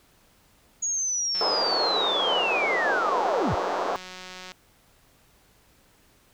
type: linear sweep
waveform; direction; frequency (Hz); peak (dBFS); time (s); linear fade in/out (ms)
sine; down; 6730 to 50; -24; 0.82-3.55; 10
type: click train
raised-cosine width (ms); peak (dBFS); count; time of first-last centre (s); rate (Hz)
0.2; -23; 584; 1.35-4.518; 184
type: band-pass noise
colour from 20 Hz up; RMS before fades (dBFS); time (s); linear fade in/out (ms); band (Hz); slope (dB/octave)
pink; -27; 1.41-3.96; 0; 420 to 1200; 24
effects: pink hiss -60 dBFS RMS until 6.33 s